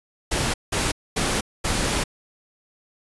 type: noise bursts at uneven times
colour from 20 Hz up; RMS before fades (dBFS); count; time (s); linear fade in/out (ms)
pink; -23; 4; 0.31-0.54 / 0.72-0.92 / 1.16-1.41 / 1.64-2.04; 10
effects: resampled to 24000 Hz